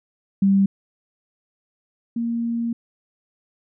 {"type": "tone pair in turn", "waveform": "sine", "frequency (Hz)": [196, 233.1], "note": ["G3", "A#3"], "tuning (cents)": [0, 0], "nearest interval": "minor third", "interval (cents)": 300, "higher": "second", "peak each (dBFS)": [-13, -21], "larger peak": "first", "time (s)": [[0.42, 0.66], [2.16, 2.73]], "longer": "second", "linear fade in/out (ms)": 5, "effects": []}